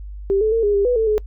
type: tone with pitch steps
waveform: sine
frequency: 393 / 434.2 / 455 / 411.1 / 400.6 / 492.6 / 444.9 / 425.6 Hz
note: G4 / A4 / A#4 / G#4 / G4 / B4 / A4 / G#4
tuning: +4 / -23 / -42 / -18 / +38 / -5 / +19 / +42 cents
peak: -14 dBFS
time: 0.3-1.18 s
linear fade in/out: 0 ms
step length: 110 ms
effects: noise-tail reverb RT60 0.1 s tail -25 dB re dry + added 50 Hz sine -30 dBFS peak until 1.26 s